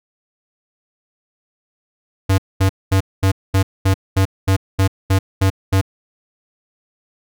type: tone bursts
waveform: square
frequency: 96 Hz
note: G2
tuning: 36 cents flat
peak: -12 dBFS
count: 12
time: 2.29-5.814 s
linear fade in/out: 10 ms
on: 92 ms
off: 220 ms
effects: none